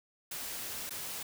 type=noise with dropouts; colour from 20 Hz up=white; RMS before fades=-40 dBFS; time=0.31-1.23 s; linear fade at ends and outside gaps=5 ms; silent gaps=0.895-0.906 s; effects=none